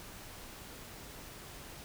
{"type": "silence", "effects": ["pink hiss -49 dBFS RMS until 1.84 s"]}